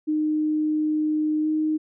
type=tone with pitch glide; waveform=sine; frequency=306.8 to 310 Hz; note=D#4 to D#4; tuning=-24 to -6 cents; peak=-20 dBFS; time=0.07-1.78 s; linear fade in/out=20 ms; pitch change=+18 cents; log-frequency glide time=1.42-1.47 s; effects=none